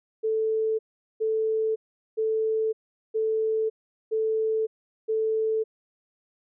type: tone bursts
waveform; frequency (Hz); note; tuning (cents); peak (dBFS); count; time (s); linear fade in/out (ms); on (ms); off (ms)
sine; 440; A4; 0; -22; 6; 0.23-5.64; 20; 560; 410
effects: none